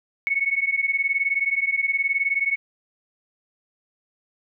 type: beating tone pair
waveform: sine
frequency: 2200 / 2219 Hz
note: C#7 / C#7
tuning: -14 / +1 cents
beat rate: 19 Hz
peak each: -23 dBFS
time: 0.27-2.56 s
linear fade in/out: 0 ms
effects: none